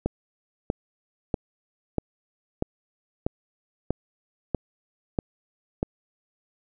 click train, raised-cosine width 2 ms, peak -10 dBFS, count 10, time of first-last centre 0.06-5.829 s, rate 1.56 Hz, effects none

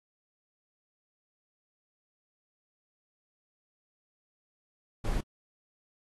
brown noise, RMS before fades -29 dBFS, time 5.04-5.21 s, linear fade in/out 10 ms, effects AAC 32 kbps

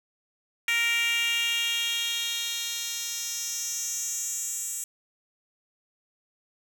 10% pulse tone with high-pass filter sweep, 466.2 Hz, A#4, in tune, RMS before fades -29 dBFS, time 0.68-4.84 s, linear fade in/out 2 ms, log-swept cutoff 2200 to 8200 Hz, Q 3.2, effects none

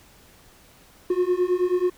triangle beating tone pair, 355.6 / 364.9 Hz, F4 / F#4, +31 / -24 cents, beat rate 9.3 Hz, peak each -21 / -20 dBFS, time 1.1-1.9 s, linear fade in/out 5 ms, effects pink hiss -53 dBFS RMS until 1.97 s

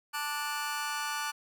sawtooth chord, D major, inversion second, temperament just, 881 / 1174.7 / 1468.3 Hz, A5 / D6 / F#6, +2 / 0 / -14 cents, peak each -33 dBFS, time 0.13-1.32 s, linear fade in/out 20 ms, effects none

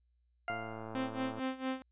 20% pulse tone with exponential decay, 698.5 Hz, F5, in tune, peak -28 dBFS, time 0.48-1.08 s, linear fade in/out 1 ms, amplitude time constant 130 ms
click train, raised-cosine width 1 ms, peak -30 dBFS, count 100, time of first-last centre 0.5-1.392 s, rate 111 Hz
sawtooth tone with tremolo, 261.6 Hz, C4, in tune, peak -28 dBFS, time 0.95-1.82 s, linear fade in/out 0 ms, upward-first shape sine, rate 4.4 Hz, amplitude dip 85%
effects added 60 Hz sine -70 dBFS peak until 1.91 s + resampled to 8000 Hz

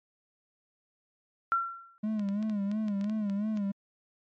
sine tone with exponential decay, 1362 Hz, F6, 44 cents flat, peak -21 dBFS, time 1.52-1.98 s, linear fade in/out 0 ms, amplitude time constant 100 ms
triangle tone with vibrato, 207.7 Hz, G#3, in tune, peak -26 dBFS, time 2.03-3.72 s, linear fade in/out 10 ms, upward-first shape sine, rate 2.9 Hz, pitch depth 89 cents each way
clicks, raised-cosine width 0.2 ms, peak -30 dBFS, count 11, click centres 2.195 / 2.288 / 2.427 / 2.497 / 2.715 / 2.883 / 3.012 / 3.043 / 3.097 / 3.298 / 3.573 s
effects MP3 48 kbps

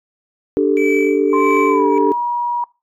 sine chord, D suspended fourth, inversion none, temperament equal, 293.7 / 392 / 440 Hz, D4 / G4 / A4, 0 / 0 / 0 cents, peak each -16 dBFS, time 0.57-2.12 s, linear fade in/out 0 ms
triangle tone with tremolo, 2303 Hz, D7, 34 cents flat, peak -18 dBFS, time 0.77-1.98 s, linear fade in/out 0 ms, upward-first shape sine, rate 1.6 Hz, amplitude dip 95%
sine tone with pitch glide, 1046.5 to 959.6 Hz, C6 to A#5, 0 to +50 cents, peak -16 dBFS, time 1.33-2.64 s, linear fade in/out 2 ms, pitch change -150 cents, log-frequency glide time 1.67-1.88 s
effects noise-tail reverb RT60 0.3 s tail -23 dB re dry + tanh soft clip ceiling 0 dBFS

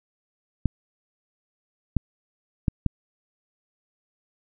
clicks, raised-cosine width 5 ms, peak -8 dBFS, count 4, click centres 0.657 / 1.967 / 2.682 / 2.863 s, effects none

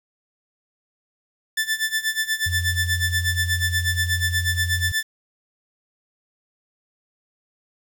sawtooth tone with tremolo, 1760 Hz, A6, in tune, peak -15 dBFS, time 1.57-5.03 s, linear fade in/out 5 ms, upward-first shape sine, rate 8.3 Hz, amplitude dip 85%
sine tone, 87.31 Hz, F2, in tune, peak -23 dBFS, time 2.46-4.92 s, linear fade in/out 5 ms
effects 7-bit

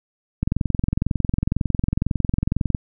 click train, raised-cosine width 5 ms, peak -7 dBFS, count 52, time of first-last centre 0.43-2.748 s, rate 22 Hz, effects none

